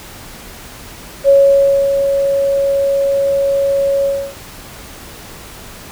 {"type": "tone with ADSR envelope", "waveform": "sine", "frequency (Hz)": 554.4, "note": "C#5", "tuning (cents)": 0, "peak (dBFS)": -4, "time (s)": [1.24, 4.34], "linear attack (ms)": 46, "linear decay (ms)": 590, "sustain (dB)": -7, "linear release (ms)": 290, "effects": ["pink hiss -34 dBFS RMS until 5.91 s"]}